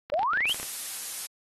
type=clicks; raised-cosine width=0.3 ms; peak=-21 dBFS; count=12; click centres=0.1 / 0.14 / 0.193 / 0.231 / 0.334 / 0.373 / 0.406 / 0.455 / 0.496 / 0.545 / 0.599 / 0.63 s
type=exponential sweep; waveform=sine; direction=up; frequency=549 to 3315 Hz; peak=-23 dBFS; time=0.12-0.53 s; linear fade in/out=5 ms
type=noise; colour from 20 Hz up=blue; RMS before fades=-33 dBFS; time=0.48-1.27 s; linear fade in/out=10 ms
effects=AAC 32 kbps